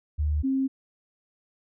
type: tone pair in turn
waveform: sine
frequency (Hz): 75.1 / 267.1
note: D2 / C4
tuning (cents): +39 / +36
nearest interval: octave + minor seventh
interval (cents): 2197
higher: second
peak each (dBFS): -22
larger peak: neither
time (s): 0.18-0.43 / 0.43-0.68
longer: neither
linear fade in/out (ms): 20
effects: none